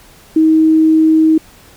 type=tone; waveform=sine; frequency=316.9 Hz; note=D#4; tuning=32 cents sharp; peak=-6 dBFS; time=0.36-1.38 s; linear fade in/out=5 ms; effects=pink hiss -43 dBFS RMS until 1.76 s